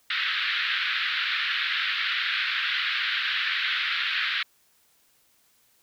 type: band-pass noise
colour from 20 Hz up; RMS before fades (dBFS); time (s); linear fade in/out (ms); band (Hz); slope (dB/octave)
pink; -27; 0.1-4.43; 5; 1400 to 4000; 48
effects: white hiss -64 dBFS RMS until 5.82 s